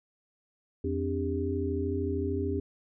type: tone cluster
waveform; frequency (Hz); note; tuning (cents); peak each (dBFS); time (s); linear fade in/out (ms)
sine; 87.1 / 259 / 292.2 / 397.9; F2 / C4 / D4 / G4; -4 / -17 / -9 / +26; -32 / -35 / -35 / -32; 0.84-2.6; 5
effects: none